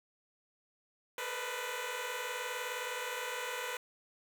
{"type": "tone cluster", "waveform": "10% pulse", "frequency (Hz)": [438.8, 485.5, 505, 600], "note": ["A4", "B4", "B4", "D5"], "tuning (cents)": [-5, -30, 39, 37], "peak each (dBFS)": [-38, -32, -32, -40], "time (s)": [1.18, 3.77], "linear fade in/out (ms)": 2, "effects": []}